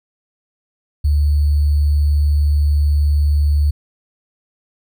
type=tone with sample-and-hold; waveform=sine; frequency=73.42 Hz; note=D2; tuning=in tune; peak=-11 dBFS; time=1.04-3.71 s; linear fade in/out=10 ms; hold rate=4410 Hz; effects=none